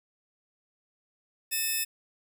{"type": "tone pair together", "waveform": "5% pulse", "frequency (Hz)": [1800, 2583], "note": ["A6", "E7"], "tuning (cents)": [39, -36], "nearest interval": "tritone", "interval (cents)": 625, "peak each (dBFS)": [-23, -19], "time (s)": [1.51, 1.85], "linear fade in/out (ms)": 20, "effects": []}